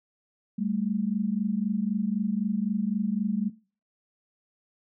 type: tone pair together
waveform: sine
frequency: 196.11 / 220 Hz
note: G3 / A3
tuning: +1 / 0 cents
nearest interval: major second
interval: 199 cents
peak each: -28 dBFS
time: 0.58-3.5 s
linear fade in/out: 10 ms
effects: noise-tail reverb RT60 0.4 s tail -22 dB re dry